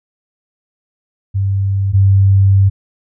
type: tone pair in turn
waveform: sine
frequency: 98 / 97.66 Hz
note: G2 / G2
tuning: 0 / -6 cents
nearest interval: unison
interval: 6 cents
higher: first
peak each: -12 / -6 dBFS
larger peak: second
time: 1.34-1.93 / 1.93-2.7 s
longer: second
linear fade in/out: 20 ms
effects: none